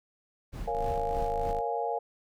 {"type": "noise with tremolo", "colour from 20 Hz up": "brown", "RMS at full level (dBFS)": -37, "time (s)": [0.52, 1.53], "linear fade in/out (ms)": 20, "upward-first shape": "sine", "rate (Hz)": 3.3, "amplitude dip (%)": 85}
{"type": "chord", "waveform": "sine", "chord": "Bb minor seventh", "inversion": "none", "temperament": "equal", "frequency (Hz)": [466.2, 554.4, 698.5, 830.6], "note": ["Bb4", "Db5", "F5", "Ab5"], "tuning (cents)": [0, 0, 0, 0], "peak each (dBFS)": [-33, -37, -33, -33], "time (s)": [0.67, 1.99], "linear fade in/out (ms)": 10}
{"type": "tone", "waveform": "square", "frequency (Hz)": 26.27, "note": "G#0", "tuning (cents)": 21, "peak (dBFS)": -37, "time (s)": [0.73, 1.61], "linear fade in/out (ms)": 20}
{"effects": []}